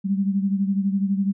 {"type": "beating tone pair", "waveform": "sine", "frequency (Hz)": [194.6, 206.6], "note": ["G3", "G#3"], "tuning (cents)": [-12, -9], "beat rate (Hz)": 12, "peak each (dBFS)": [-20, -26], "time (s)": [0.04, 1.33], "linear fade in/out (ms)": 20, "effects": []}